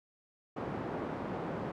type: band-pass noise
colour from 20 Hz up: pink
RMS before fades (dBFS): -38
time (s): 0.56-1.72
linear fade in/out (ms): 10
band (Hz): 150 to 970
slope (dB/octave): 12
effects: none